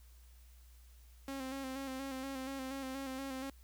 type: tone with vibrato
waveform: sawtooth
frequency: 267.1 Hz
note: C4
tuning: 36 cents sharp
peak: -36 dBFS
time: 1.28-3.5 s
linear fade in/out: 2 ms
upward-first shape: square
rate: 4.2 Hz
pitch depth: 35 cents each way
effects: added 60 Hz sine -56 dBFS peak until 3.63 s + white hiss -68 dBFS RMS until 3.63 s